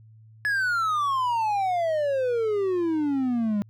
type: exponential sweep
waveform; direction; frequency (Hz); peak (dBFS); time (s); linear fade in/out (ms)
triangle; down; 1716 to 200; -20; 0.45-3.62; 0
effects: added 110 Hz sine -48 dBFS peak until 3.69 s